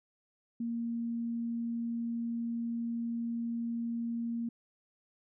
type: tone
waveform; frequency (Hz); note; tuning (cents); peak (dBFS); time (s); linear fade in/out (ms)
sine; 233.1; A#3; 0; -32; 0.6-4.49; 5
effects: none